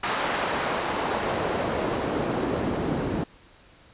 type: noise with band-pass filter sweep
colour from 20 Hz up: pink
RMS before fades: -27 dBFS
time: 0.03-3.24 s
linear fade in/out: 5 ms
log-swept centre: 1200 to 250 Hz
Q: 0.75
effects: pink hiss -54 dBFS RMS until 3.93 s + resampled to 8000 Hz